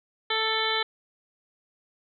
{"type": "harmonic tone with a mistuned harmonic", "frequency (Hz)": 441.4, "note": "A4", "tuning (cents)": 5, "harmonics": [1, 2, 3, 4, 5, 7, 8, 9], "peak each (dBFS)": [-32, -32, -32, -32, -32, -32, -32, -32], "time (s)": [0.3, 0.83], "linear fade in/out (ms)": 5, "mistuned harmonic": 8, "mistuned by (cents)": -15, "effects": []}